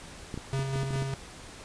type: clicks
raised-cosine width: 3 ms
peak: -23 dBFS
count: 8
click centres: 0.342 / 0.376 / 0.593 / 0.758 / 0.833 / 0.907 / 0.958 / 1.022 s
type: tone with tremolo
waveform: square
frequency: 135.2 Hz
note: C#3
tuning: 43 cents flat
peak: -28 dBFS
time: 0.53-1.14 s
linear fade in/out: 0 ms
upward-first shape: square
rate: 5 Hz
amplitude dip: 35%
effects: pink hiss -46 dBFS RMS until 1.64 s + resampled to 22050 Hz